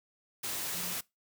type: tone in noise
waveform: sine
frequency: 176 Hz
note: F3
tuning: 14 cents sharp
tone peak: -45 dBFS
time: 0.74-0.94 s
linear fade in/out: 10 ms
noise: white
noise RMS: -36 dBFS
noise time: 0.43-1.01 s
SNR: -12 dB
effects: noise-tail reverb RT60 0.2 s tail -22 dB re dry + high-pass 80 Hz 12 dB/octave